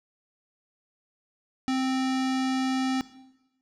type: tone with low-pass filter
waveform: square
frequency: 261.6 Hz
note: C4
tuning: in tune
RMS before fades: -26 dBFS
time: 1.68-3.01 s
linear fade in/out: 0 ms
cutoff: 5700 Hz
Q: 1.1
effects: noise-tail reverb RT60 1.0 s tail -17 dB re dry